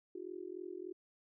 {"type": "tone with amplitude modulation", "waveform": "sine", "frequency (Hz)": 362.2, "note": "F#4", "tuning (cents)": -37, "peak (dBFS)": -38, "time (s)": [0.15, 0.93], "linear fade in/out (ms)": 5, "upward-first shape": "sine", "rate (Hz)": 43.4, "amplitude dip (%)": 100, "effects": []}